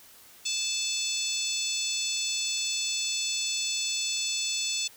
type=harmonic tone; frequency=875 Hz; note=A5; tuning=10 cents flat; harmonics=3 / 4 / 5 / 6 / 7 / 8 / 9; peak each=-35 / -33 / -35 / -37 / -36 / -38 / -35 dBFS; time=0.45-4.88 s; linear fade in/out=10 ms; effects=white hiss -53 dBFS RMS until 4.96 s